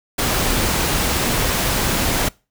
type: noise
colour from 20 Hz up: pink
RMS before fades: -19 dBFS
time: 0.18-2.29 s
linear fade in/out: 10 ms
effects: noise-tail reverb RT60 0.3 s tail -24 dB re dry